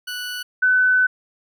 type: tone pair in turn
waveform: 20% pulse / sine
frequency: 1480 / 1506.7 Hz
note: F#6 / F#6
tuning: 0 / +31 cents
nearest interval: unison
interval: 31 cents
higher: second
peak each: -22 / -13 dBFS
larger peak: second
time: 0.07-0.43 / 0.62-1.07 s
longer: second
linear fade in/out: 10 ms
effects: none